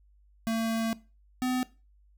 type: tone pair in turn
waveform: square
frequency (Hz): 225.8 / 253.5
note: A3 / B3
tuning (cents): +45 / +45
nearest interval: major second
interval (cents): 200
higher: second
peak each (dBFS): -27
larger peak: neither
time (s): 0.47-0.93 / 1.42-1.63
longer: first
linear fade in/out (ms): 0
effects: noise-tail reverb RT60 0.3 s tail -19 dB re dry + added 50 Hz sine -58 dBFS peak until 2.17 s